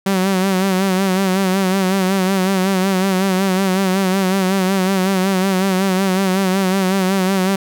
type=tone with vibrato; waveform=sawtooth; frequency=190 Hz; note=F#3; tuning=46 cents sharp; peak=-10 dBFS; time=0.06-7.56 s; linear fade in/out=5 ms; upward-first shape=sine; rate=5.4 Hz; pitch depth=60 cents each way; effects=none